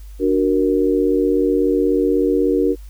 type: chord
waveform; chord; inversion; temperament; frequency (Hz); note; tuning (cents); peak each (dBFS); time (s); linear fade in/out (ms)
sine; D augmented; none; equal; 293.7 / 370 / 466.2; D4 / F#4 / A#4; 0 / 0 / 0; -18; 0.19-2.76; 50
effects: added 50 Hz sine -33 dBFS peak until 2.89 s + white hiss -53 dBFS RMS until 2.89 s